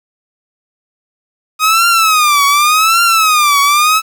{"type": "tone with vibrato", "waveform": "sawtooth", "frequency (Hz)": 1248, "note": "D#6", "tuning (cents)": 5, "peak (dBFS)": -4, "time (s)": [1.59, 4.02], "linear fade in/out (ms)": 50, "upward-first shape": "triangle", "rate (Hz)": 0.87, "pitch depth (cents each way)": 190, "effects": ["7-bit"]}